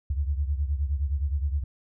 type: beating tone pair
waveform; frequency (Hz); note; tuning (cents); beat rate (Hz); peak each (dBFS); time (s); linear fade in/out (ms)
sine; 69.3 / 78.9; C#2 / D#2; 0 / +25; 9.6; -25 / -30; 0.1-1.64; 5
effects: none